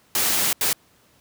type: noise bursts at uneven times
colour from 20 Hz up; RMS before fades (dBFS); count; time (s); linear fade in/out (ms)
white; -21; 2; 0.15-0.53 / 0.61-0.73; 2
effects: pink hiss -58 dBFS RMS until 1.2 s + high-pass 80 Hz 12 dB/octave